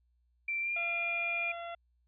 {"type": "tone with pitch glide", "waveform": "sine", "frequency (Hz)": [2349, 2405], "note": ["D7", "D7"], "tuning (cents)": [0, 41], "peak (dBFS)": -31, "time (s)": [0.48, 1.52], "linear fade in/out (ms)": 5, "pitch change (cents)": 41, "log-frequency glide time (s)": [0.61, 0.72]}
{"type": "harmonic tone", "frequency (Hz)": 683, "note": "F5", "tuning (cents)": -39, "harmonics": [1, 2, 3, 4, 5], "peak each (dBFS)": [-40, -46, -50, -52, -54], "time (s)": [0.76, 1.75], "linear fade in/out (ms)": 5}
{"effects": ["added 60 Hz sine -69 dBFS peak until 2.07 s"]}